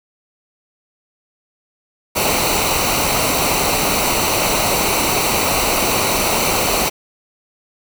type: noise with comb filter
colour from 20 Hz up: pink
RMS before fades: -17 dBFS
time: 2.15-6.9 s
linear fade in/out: 20 ms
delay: 0.59 ms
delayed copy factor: -0.65
effects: none